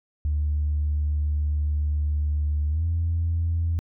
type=tone with pitch glide; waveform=sine; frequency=74.4 to 83.51 Hz; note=D2 to E2; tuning=+23 to +23 cents; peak=-20 dBFS; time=0.25-3.79 s; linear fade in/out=0 ms; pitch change=+200 cents; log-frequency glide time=2.69-2.85 s; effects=tanh soft clip ceiling -17 dBFS